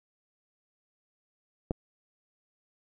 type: clicks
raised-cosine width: 2 ms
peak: -15 / -30 dBFS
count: 2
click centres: 1.709 / 1.715 s
effects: none